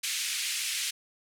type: band-pass noise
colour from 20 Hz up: pink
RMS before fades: -32 dBFS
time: 0.03-0.91 s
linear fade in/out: 10 ms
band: 2200 to 11000 Hz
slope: 24 dB/octave
effects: none